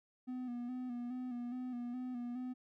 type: tone with vibrato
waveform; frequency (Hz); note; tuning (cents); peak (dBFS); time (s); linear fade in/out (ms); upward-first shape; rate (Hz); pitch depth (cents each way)
triangle; 246.9; B3; 0; -37; 0.27-2.54; 20; square; 2.4; 39
effects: none